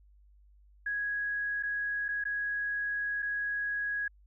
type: tone with dropouts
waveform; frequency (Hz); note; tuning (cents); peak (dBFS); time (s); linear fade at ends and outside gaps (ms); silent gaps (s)
sine; 1661.2; G#6; 0; -30; 0.86-4.08; 5; 1.627-1.633 / 2.083-2.087 / 2.24-2.252 / 3.223-3.226
effects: added 50 Hz sine -57 dBFS peak until 4.26 s